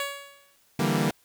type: tone with exponential decay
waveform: 10% pulse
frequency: 562 Hz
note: C#5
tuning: 24 cents sharp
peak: -18 dBFS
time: 0-0.56 s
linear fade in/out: 1 ms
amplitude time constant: 120 ms
type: chord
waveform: sawtooth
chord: E half-diminished seventh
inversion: third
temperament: equal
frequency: 146.83 / 164.81 / 196 / 233.1 Hz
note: D3 / E3 / G3 / Bb3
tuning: 0 / 0 / 0 / 0 cents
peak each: -24 dBFS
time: 0.79-1.11 s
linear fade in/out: 5 ms
effects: white hiss -63 dBFS RMS until 1.24 s